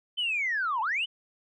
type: linear two-way sweep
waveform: sine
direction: down then up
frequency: 3090 to 848 to 3090 Hz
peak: -25 dBFS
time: 0.17-1.06 s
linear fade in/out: 20 ms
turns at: 0.81 s
effects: tanh soft clip ceiling -21 dBFS